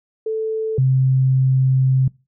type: tone pair in turn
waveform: sine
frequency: 440 / 131.42 Hz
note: A4 / C3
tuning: 0 / +8 cents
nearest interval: octave + major sixth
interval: 2092 cents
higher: first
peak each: -19 / -12 dBFS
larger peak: second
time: 0.26-0.78 / 0.78-2.08 s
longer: second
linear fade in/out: 5 ms
effects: noise-tail reverb RT60 0.3 s tail -24 dB re dry